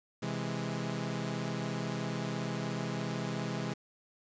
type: chord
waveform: sawtooth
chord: C augmented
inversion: none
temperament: equal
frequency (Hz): 130.81 / 164.81 / 207.7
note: C3 / E3 / G#3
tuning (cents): 0 / 0 / 0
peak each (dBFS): -34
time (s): 0.22-3.74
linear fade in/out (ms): 10
effects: resampled to 16000 Hz + 9-bit